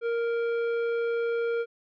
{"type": "tone with tanh clipping", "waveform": "triangle", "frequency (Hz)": 466.2, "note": "A#4", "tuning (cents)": 0, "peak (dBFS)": -27, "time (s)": [0.01, 1.66], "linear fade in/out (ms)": 50, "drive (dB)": 17, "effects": ["low-pass 3000 Hz 12 dB/octave"]}